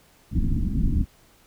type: low-pass noise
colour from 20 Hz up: pink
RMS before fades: -22 dBFS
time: 0.31-1.06 s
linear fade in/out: 50 ms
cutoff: 280 Hz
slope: 48 dB/octave
effects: pink hiss -57 dBFS RMS until 1.46 s

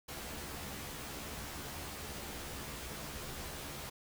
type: noise with comb filter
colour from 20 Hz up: pink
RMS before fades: -44 dBFS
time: 0.08-3.9 s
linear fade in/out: 10 ms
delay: 14 ms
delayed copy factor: +0.85
effects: none

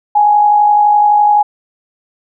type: tone with amplitude modulation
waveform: sine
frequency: 833 Hz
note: G#5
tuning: 5 cents sharp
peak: -4 dBFS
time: 0.15-1.43 s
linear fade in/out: 10 ms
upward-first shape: sine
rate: 51.8 Hz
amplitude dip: 40%
effects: none

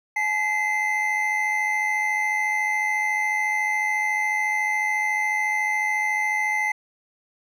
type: tone cluster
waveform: triangle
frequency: 852 / 1977 / 2071 Hz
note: G#5 / B6 / C7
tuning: +44 / +1 / -18 cents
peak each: -25 / -29 / -21 dBFS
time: 0.16-6.72 s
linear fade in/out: 5 ms
effects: none

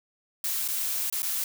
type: noise with dropouts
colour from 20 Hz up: blue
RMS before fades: -29 dBFS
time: 0.44-1.44 s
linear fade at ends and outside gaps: 2 ms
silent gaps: 0.679-0.685 / 1.1-1.125 / 1.221-1.229 s
effects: none

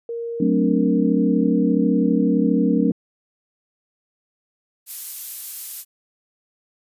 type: tone with pitch glide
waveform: sine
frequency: 466.2 to 469.4 Hz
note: A#4 to A#4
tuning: 0 to +12 cents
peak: -25 dBFS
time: 0.09-2.91 s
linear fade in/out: 2 ms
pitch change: +12 cents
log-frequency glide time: 1.41-1.57 s
type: chord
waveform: sine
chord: D dominant seventh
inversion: first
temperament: equal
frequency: 185 / 220 / 261.6 / 293.7 Hz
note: F#3 / A3 / C4 / D4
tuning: 0 / 0 / 0 / 0 cents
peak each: -21 dBFS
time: 0.4-2.92 s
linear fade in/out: 5 ms
type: noise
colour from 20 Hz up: violet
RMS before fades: -29 dBFS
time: 4.86-5.85 s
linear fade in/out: 50 ms
effects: resampled to 32000 Hz

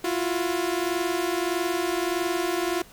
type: tone pair together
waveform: sawtooth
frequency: 337.8 / 359.4 Hz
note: E4 / F4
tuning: +42 / +50 cents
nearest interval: minor second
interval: 108 cents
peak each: -23 dBFS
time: 0.04-2.82 s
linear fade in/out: 5 ms
effects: pink hiss -50 dBFS RMS until 2.92 s

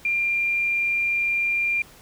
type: tone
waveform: sine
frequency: 2389 Hz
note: D7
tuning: 29 cents sharp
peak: -20 dBFS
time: 0.05-1.82 s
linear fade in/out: 2 ms
effects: pink hiss -49 dBFS RMS until 2.01 s

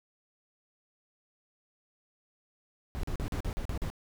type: noise bursts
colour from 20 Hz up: brown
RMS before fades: -33 dBFS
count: 8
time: 2.95-3.901 s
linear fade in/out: 0 ms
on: 83 ms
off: 41 ms
effects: none

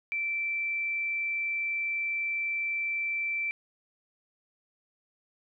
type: tone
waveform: sine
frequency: 2336 Hz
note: D7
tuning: 10 cents flat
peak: -28 dBFS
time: 0.12-3.51 s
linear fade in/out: 0 ms
effects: none

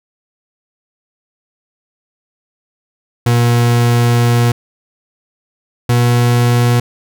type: tone pair in turn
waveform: 40% pulse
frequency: 119.4 / 120.65 Hz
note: A#2 / B2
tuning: +42 / -40 cents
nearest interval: unison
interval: 18 cents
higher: second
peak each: -8 dBFS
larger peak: neither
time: 3.26-4.52 / 5.89-6.8 s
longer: first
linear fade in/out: 5 ms
effects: none

